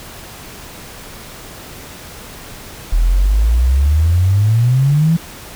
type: exponential sweep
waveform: sine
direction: up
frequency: 38.98 to 169.1 Hz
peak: -9 dBFS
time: 2.92-5.17 s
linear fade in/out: 10 ms
effects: pink hiss -34 dBFS RMS until 5.55 s